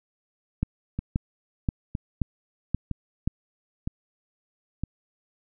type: two click trains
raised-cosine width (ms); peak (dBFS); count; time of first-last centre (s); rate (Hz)
5; -16 / -11; 5 / 6; 0.99-4.836 / 0.63-3.276; 1.04 / 1.89
effects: none